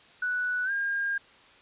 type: tone with pitch glide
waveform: sine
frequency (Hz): 1480 to 1614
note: F#6 to G#6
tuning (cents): 0 to -50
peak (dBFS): -26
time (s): 0.22-1.18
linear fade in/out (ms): 5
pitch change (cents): +150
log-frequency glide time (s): 0.64-0.71
effects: white hiss -55 dBFS RMS until 1.61 s + resampled to 8000 Hz